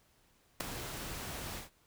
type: noise with ADSR envelope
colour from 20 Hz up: pink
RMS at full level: -30 dBFS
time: 0.6-1.7 s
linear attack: 8 ms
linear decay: 3 ms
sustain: -12 dB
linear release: 140 ms
effects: pink hiss -69 dBFS RMS until 1.86 s